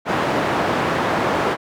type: band-pass noise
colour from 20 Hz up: white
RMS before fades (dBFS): -20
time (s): 0.05-1.57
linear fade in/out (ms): 50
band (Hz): 120 to 1100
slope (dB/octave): 12
effects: none